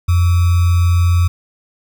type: tone with sample-and-hold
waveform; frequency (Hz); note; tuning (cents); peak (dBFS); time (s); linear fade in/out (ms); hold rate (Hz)
sine; 87.31; F2; 0; -9; 0.08-1.28; 10; 1225
effects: none